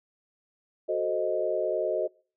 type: chord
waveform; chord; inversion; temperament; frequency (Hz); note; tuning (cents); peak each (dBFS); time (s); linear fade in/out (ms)
sine; F# diminished seventh; none; equal; 370 / 440 / 523.3 / 622.3; F#4 / A4 / C5 / Eb5; 0 / 0 / 0 / 0; -31 / -32 / -32 / -28; 0.88-2.08; 20
effects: noise-tail reverb RT60 0.4 s tail -24 dB re dry